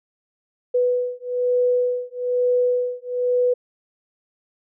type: beating tone pair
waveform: sine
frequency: 493.9 / 495 Hz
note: B4 / B4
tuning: 0 / +4 cents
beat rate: 1.1 Hz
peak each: -21 dBFS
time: 0.74-3.54 s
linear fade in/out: 10 ms
effects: none